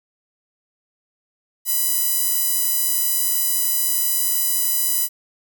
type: tone with high-pass filter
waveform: sawtooth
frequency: 993 Hz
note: B5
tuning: 9 cents sharp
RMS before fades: -20 dBFS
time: 1.65-5.09 s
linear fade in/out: 50 ms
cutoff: 11000 Hz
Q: 0.63
effects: none